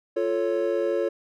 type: chord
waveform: triangle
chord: F augmented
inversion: none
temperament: equal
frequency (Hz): 349.2 / 440 / 554.4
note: F4 / A4 / C#5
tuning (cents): 0 / 0 / 0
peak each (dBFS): -25 / -25 / -24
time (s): 0.16-1.09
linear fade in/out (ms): 10
effects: none